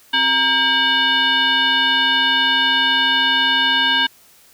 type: tone with frequency modulation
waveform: sine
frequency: 2270 Hz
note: C#7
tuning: 41 cents sharp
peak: -13 dBFS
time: 0.13-4.07 s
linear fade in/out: 10 ms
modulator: 668 Hz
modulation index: 2.1
effects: white hiss -50 dBFS RMS until 4.53 s